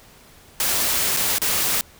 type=noise with dropouts; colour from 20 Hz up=white; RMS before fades=-21 dBFS; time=0.6-1.81 s; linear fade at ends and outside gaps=0 ms; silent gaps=1.165-1.171 / 1.383-1.418 s; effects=pink hiss -49 dBFS RMS until 1.99 s

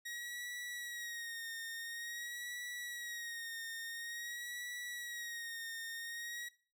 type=tone with vibrato; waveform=sawtooth; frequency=1888 Hz; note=A#6; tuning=22 cents sharp; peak=-39 dBFS; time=0.05-6.49 s; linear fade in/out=10 ms; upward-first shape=sine; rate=0.48 Hz; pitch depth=51 cents each way; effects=noise-tail reverb RT60 0.4 s tail -20 dB re dry

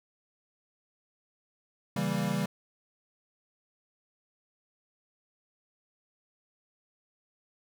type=chord; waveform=square; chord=C# diminished seventh; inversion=none; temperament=equal with one note detuned; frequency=139.15 / 164.81 / 196 / 233.1 Hz; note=C#3 / E3 / G3 / Bb3; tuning=+7 / 0 / 0 / 0 cents; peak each=-36 / -34 / -32 / -37 dBFS; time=1.96-2.46 s; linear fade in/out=5 ms; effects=none

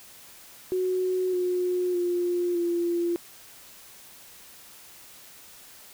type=tone with pitch steps; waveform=sine; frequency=369.1 / 360.7 / 352.4 / 344.4 Hz; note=F#4 / F#4 / F4 / F4; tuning=-4 / -44 / +16 / -24 cents; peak=-23 dBFS; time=0.72-3.16 s; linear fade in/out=0 ms; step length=610 ms; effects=white hiss -49 dBFS RMS until 5.93 s

